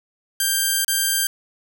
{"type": "tone with dropouts", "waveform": "5% pulse", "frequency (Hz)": 1582, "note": "G6", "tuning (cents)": 15, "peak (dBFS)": -7, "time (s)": [0.4, 1.27], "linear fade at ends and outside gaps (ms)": 2, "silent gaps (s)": [0.847, 0.88], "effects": []}